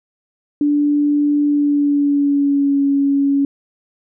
sine tone with pitch glide, 292 to 279.3 Hz, D4 to C#4, -10 to +13 cents, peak -12 dBFS, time 0.61-3.45 s, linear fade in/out 2 ms, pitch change -77 cents, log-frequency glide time 1.44-2.82 s, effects none

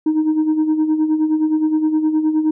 sine tone with tremolo, 311.1 Hz, D#4, in tune, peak -9 dBFS, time 0.06-2.51 s, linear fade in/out 5 ms, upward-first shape sine, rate 9.6 Hz, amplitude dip 65%, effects tanh soft clip ceiling -11 dBFS

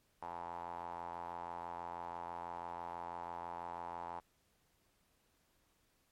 sawtooth tone with band-pass filter, 86.1 Hz, F2, 24 cents flat, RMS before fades -45 dBFS, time 0.22-4.2 s, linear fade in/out 5 ms, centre 890 Hz, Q 6.3, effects pink hiss -75 dBFS RMS until 6.11 s + MP3 64 kbps

